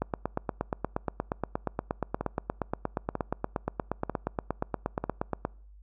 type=two click trains; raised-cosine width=1 ms; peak=-14 / -16 dBFS; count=47 / 4; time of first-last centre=0.02-5.451 / 2.21-5.04 s; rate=8.47 / 1.06 Hz; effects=noise-tail reverb RT60 0.6 s tail -26 dB re dry + added 50 Hz sine -49 dBFS peak until 5.82 s